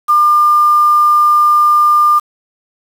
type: tone with quantisation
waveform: sine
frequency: 1200 Hz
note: D6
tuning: 37 cents sharp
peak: -6 dBFS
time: 0.08-2.2 s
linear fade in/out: 20 ms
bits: 5
effects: none

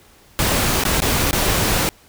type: noise with dropouts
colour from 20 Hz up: pink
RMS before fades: -18 dBFS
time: 0.39-1.89 s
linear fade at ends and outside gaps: 0 ms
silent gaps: 0.837-0.852 / 1.003-1.02 / 1.31-1.33 s
effects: pink hiss -50 dBFS RMS until 2.08 s

